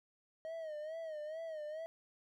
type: tone with vibrato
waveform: triangle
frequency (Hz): 628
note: D#5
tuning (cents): +16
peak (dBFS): -39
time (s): 0.45-1.86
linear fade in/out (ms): 0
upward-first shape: sine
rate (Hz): 2.3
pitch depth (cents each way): 87
effects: none